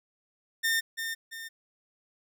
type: tone with echo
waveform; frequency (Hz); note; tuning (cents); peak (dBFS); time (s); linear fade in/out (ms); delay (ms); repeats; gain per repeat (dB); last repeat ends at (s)
sawtooth; 1815; A#6; -47; -21; 0.63-0.81; 20; 340; 2; -7; 1.49
effects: none